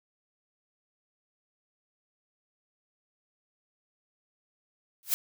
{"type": "noise with exponential growth", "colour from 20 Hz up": "blue", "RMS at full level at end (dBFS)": -21, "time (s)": [5.03, 5.14], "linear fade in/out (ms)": 0, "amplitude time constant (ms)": 22, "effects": []}